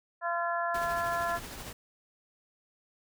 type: harmonic tone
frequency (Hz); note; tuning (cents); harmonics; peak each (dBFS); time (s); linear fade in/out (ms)
342.4; F4; -34; 2 / 3 / 4 / 5; -32 / -34 / -35 / -36; 0.21-1.4; 50
type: noise with tremolo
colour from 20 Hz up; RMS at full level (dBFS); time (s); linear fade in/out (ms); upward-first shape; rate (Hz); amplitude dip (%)
pink; -41; 0.74-1.73; 5; triangle; 13; 40
effects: none